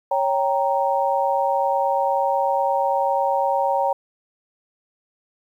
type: chord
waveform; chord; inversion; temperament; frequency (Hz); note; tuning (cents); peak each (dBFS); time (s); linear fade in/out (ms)
sine; G diminished; second; equal; 554.4 / 784 / 932.3; Db5 / G5 / Bb5; 0 / 0 / 0; -22; 0.11-3.93; 5
effects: 9-bit